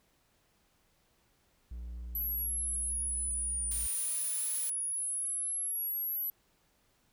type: tone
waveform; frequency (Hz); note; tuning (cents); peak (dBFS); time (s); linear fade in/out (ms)
triangle; 59.4; A#1; +33; -37; 1.71-3.87; 5
type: exponential two-way sweep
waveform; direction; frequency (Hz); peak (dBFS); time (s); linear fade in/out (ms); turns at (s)
sine; down then up; 11820 to 9397 to 11820; -32; 2.15-6.3; 2; 3.67
type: noise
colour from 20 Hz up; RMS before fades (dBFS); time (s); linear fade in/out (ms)
blue; -41; 3.71-4.7; 5
effects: pink hiss -71 dBFS RMS until 7.12 s